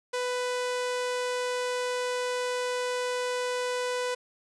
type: tone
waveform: sawtooth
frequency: 496.9 Hz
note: B4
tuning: 11 cents sharp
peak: -24 dBFS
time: 0.13-4.15 s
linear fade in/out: 10 ms
effects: resampled to 22050 Hz + 10-bit